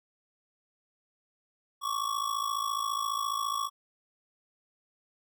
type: ring-modulated tone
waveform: square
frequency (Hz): 1123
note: C#6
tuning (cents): +22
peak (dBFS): -27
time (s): 1.81-3.7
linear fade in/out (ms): 50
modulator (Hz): 27.3
effects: none